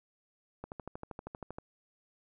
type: click train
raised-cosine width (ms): 1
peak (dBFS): -27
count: 13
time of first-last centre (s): 0.64-1.585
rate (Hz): 12.7
effects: none